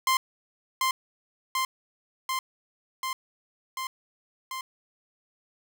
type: tone with echo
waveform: sawtooth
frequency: 1046.5 Hz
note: C6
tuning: in tune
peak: -17 dBFS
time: 0.07-0.17 s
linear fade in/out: 2 ms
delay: 740 ms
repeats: 6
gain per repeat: -2 dB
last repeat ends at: 4.61 s
effects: none